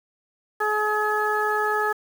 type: harmonic tone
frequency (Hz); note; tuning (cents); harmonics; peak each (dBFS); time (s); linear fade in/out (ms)
424.1; G#4; +36; 1 / 2 / 3 / 4; -26 / -26 / -26 / -26; 0.6-1.93; 10
effects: 7-bit